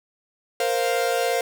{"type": "chord", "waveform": "45% pulse", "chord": "Bb suspended second", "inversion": "none", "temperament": "equal", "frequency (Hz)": [466.2, 523.3, 698.5], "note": ["Bb4", "C5", "F5"], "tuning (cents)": [0, 0, 0], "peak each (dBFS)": -25, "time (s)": [0.6, 1.41], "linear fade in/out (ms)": 2, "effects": []}